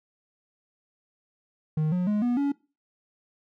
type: tone with pitch steps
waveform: triangle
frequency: 154.9 / 180 / 209.2 / 243.1 / 282.5 Hz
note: D#3 / F#3 / G#3 / B3 / C#4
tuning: -7 / -47 / +13 / -27 / +33 cents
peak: -20 dBFS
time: 1.77-2.52 s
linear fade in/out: 5 ms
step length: 150 ms
effects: noise-tail reverb RT60 0.3 s tail -21 dB re dry